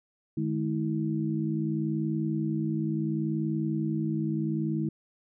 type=tone cluster; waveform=sine; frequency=152.2 / 212.9 / 323.6 Hz; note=D#3 / G#3 / E4; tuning=-38 / +43 / -32 cents; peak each=-30 / -31 / -31 dBFS; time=0.37-4.89 s; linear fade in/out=5 ms; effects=none